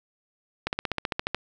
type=slowing click train; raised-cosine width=0.3 ms; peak=-10 dBFS; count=11; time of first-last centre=0.67-1.346 s; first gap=59 ms; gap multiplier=1.03; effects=none